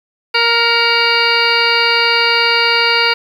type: harmonic tone with a mistuned harmonic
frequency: 468.3 Hz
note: A#4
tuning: 8 cents sharp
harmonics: 1 / 2 / 3 / 4 / 5 / 6 / 8 / 9 / 10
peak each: -20 / -19 / -17 / -23 / -17 / -17 / -26 / -22 / -18 dBFS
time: 0.34-3.14 s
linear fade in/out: 10 ms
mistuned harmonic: 5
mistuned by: -45 cents
effects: 7-bit